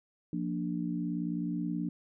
sine chord, Bb major, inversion second, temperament equal, 174.61 / 233.1 / 293.7 Hz, F3 / Bb3 / D4, 0 / 0 / 0 cents, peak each -34 / -37 / -35 dBFS, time 0.33-1.89 s, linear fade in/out 2 ms, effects none

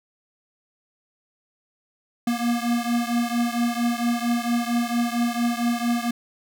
square beating tone pair, 235.9 / 240.3 Hz, A#3 / B3, +21 / -47 cents, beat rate 4.4 Hz, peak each -24 / -26 dBFS, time 2.27-6.11 s, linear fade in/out 5 ms, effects none

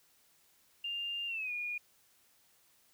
sine tone with pitch glide, 2800 to 2438 Hz, F7 to D#7, +4 to -36 cents, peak -35 dBFS, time 0.84-1.78 s, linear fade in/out 5 ms, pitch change -240 cents, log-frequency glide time 1.27-1.52 s, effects white hiss -68 dBFS RMS until 2.93 s

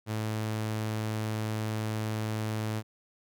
sawtooth tone, 108.8 Hz, A2, 19 cents flat, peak -26 dBFS, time 0.06-2.83 s, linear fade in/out 50 ms, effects none

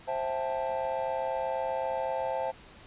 triangle chord, A minor seventh, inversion first, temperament just, 528 / 660 / 792 / 880 Hz, C5 / E5 / G5 / A5, +16 / +2 / +18 / 0 cents, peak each -31 / -33 / -36 / -32 dBFS, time 0.07-2.52 s, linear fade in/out 20 ms, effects pink hiss -52 dBFS RMS until 2.86 s + resampled to 8000 Hz

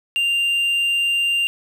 triangle tone, 2788 Hz, F7, 4 cents flat, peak -15 dBFS, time 0.16-1.47 s, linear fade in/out 0 ms, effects none

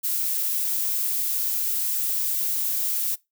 violet noise, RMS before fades -25 dBFS, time 0.03-3.16 s, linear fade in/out 20 ms, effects noise-tail reverb RT60 0.2 s tail -22 dB re dry

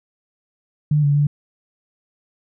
sine tone with pitch steps, 149.8 / 143.6 / 145.8 Hz, D3 / D3 / D3, +35 / -39 / -12 cents, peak -13 dBFS, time 0.91-1.27 s, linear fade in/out 5 ms, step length 120 ms, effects none

